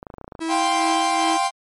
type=clicks; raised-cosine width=1 ms; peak=-22 dBFS; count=11; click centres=0.029 / 0.068 / 0.102 / 0.14 / 0.183 / 0.213 / 0.244 / 0.279 / 0.322 / 0.352 / 0.393 s
type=tone with tremolo; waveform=45% pulse; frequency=325.6 Hz; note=E4; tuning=21 cents flat; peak=-22 dBFS; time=0.4-1.38 s; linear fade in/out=20 ms; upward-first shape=triangle; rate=2.5 Hz; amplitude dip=65%
type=chord; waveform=45% pulse; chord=F suspended second; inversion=none; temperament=equal; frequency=698.5 / 784 / 1046.5 Hz; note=F5 / G5 / C6; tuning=0 / 0 / 0 cents; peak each=-25 / -21 / -23 dBFS; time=0.48-1.51 s; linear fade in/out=50 ms
effects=MP3 48 kbps